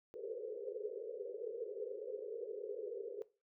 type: band-pass noise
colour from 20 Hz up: pink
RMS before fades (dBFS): -44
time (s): 0.14-3.22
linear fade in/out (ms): 0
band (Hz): 400 to 510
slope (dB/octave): 96
effects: noise-tail reverb RT60 0.3 s tail -18 dB re dry